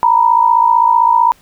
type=tone pair together; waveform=sine; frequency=924.4 / 980 Hz; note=A#5 / B5; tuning=-15 / -14 cents; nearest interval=minor second; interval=101 cents; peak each=-10 / -10 dBFS; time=0.03-1.32 s; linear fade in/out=0 ms; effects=pink hiss -49 dBFS RMS until 1.41 s